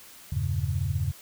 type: chord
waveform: sine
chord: E diminished seventh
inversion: none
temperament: equal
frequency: 82.41 / 98 / 116.54 / 138.59 Hz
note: E2 / G2 / Bb2 / Db3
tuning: 0 / 0 / 0 / 0 cents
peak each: -30 / -29 / -34 / -30 dBFS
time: 0.32-1.12 s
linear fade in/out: 5 ms
effects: white hiss -49 dBFS RMS until 1.21 s